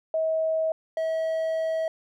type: tone pair in turn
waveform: sine / triangle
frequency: 640 / 644.5 Hz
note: D#5 / E5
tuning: +49 / -39 cents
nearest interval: unison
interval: 12 cents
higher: second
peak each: -22 dBFS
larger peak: neither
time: 0.14-0.72 / 0.97-1.88 s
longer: second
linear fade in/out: 2 ms
effects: none